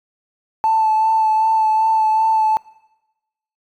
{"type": "tone with vibrato", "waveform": "triangle", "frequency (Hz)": 878, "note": "A5", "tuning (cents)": -4, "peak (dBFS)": -9, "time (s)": [0.64, 2.57], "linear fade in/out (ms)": 0, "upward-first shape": "sine", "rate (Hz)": 2.6, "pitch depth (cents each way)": 19, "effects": ["noise-tail reverb RT60 1.0 s tail -25 dB re dry", "tanh soft clip ceiling -10 dBFS"]}